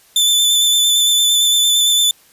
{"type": "tone with vibrato", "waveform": "sawtooth", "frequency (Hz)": 3520, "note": "A7", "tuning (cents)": 0, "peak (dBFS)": -8, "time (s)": [0.16, 2.11], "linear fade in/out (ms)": 2, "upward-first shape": "square", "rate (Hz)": 8.8, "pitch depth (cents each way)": 18, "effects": ["white hiss -50 dBFS RMS until 2.32 s", "resampled to 32000 Hz"]}